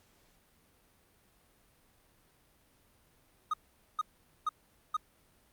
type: tone bursts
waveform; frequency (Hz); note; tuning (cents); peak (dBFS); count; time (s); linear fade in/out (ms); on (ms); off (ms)
triangle; 1244.5; D#6; 0; -26; 4; 3.51-4.968; 5; 27; 450
effects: pink hiss -67 dBFS RMS until 5.52 s + Opus 48 kbps